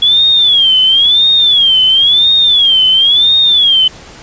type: tone with vibrato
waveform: sine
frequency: 3353 Hz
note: G#7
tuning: 16 cents sharp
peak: -5 dBFS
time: 0.02-3.88 s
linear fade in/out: 5 ms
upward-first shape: sine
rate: 0.97 Hz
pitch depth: 170 cents each way
effects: pink hiss -34 dBFS RMS until 4.22 s + resampled to 16000 Hz